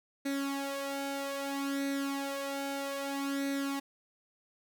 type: tone with flanger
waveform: sawtooth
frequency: 277.2 Hz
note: C#4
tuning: in tune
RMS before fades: -35 dBFS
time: 0.25-3.8 s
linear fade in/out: 10 ms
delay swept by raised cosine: 0.49 to 2.29 ms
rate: 0.62 Hz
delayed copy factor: +0.7
effects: none